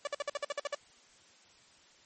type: tone bursts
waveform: sawtooth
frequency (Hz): 577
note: D5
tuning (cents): -31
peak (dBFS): -28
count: 10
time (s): 0.05-0.747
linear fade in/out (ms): 2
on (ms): 22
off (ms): 53
effects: white hiss -61 dBFS RMS until 2.05 s + MP3 32 kbps